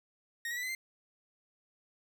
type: tone with pitch steps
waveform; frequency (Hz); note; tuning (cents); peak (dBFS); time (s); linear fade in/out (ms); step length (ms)
40% pulse; 1864.7 / 1918.2 / 1973.3 / 2030 / 2088; A#6 / A#6 / B6 / B6 / C7; 0 / +49 / -2 / +47 / -4; -34; 0.45-0.75; 2; 60
effects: none

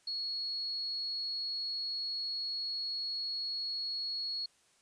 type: tone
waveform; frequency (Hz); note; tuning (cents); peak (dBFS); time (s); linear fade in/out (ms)
sine; 4338; C#8; -38; -34; 0.07-4.46; 5
effects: white hiss -68 dBFS RMS until 4.81 s + resampled to 22050 Hz

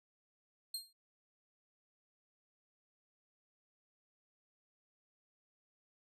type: tone with exponential decay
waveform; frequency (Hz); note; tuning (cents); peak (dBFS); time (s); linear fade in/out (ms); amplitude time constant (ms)
sawtooth; 4204; C8; +7; -33; 0.74-0.93; 5; 41
effects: resampled to 32000 Hz

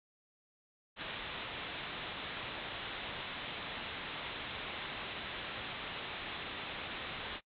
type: low-pass noise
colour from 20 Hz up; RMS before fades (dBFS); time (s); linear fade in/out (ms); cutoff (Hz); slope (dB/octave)
white; -43; 0.96-7.41; 50; 3800; 96
effects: noise-tail reverb RT60 0.1 s tail -23 dB re dry

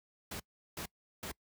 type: noise bursts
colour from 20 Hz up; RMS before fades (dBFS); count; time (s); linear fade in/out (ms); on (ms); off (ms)
pink; -41; 3; 0.31-1.317; 5; 89; 370
effects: noise-tail reverb RT60 0.1 s tail -24 dB re dry + high-pass 60 Hz 12 dB/octave

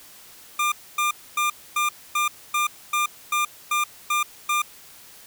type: tone bursts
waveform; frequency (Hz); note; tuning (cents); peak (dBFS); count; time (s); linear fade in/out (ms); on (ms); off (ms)
25% pulse; 1200; D6; +37; -16; 11; 0.59-4.62; 5; 130; 260
effects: white hiss -47 dBFS RMS until 5.26 s

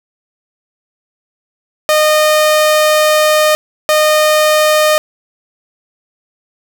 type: tone bursts at uneven times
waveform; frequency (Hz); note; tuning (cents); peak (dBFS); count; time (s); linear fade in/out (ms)
sawtooth; 613; D#5; -26; -4; 2; 1.89-3.55 / 3.89-4.98; 0
effects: none

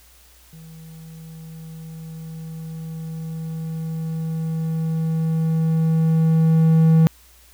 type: tone with level ramp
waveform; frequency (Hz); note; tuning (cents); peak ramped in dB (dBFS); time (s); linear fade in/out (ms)
triangle; 161.2; E3; -38; -37 to -8; 0.53-7.07; 0
effects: added 60 Hz sine -52 dBFS peak until 7.53 s + white hiss -52 dBFS RMS until 7.53 s

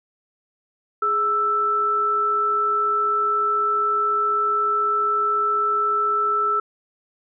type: tone pair together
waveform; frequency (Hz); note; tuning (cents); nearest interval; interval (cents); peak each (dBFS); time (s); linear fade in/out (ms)
sine; 416.4 / 1322; G#4 / E6; +5 / +5; octave + minor sixth; 2000; -28 / -18; 1.02-6.6; 5
effects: none

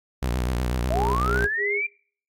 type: tone with vibrato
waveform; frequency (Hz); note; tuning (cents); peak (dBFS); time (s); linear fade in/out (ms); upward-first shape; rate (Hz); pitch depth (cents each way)
sawtooth; 61.74; B1; 0; -19; 0.22-1.46; 10; sine; 8.1; 100
type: linear sweep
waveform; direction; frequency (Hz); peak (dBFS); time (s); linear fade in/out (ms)
sine; up; 602 to 2397; -23; 0.9-1.87; 10
type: tone bursts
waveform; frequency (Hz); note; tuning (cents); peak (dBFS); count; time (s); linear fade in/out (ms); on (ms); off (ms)
sine; 408.2; G#4; -30; -27; 3; 0.92-1.818; 50; 250; 74
effects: noise-tail reverb RT60 0.5 s tail -25 dB re dry + AAC 64 kbps

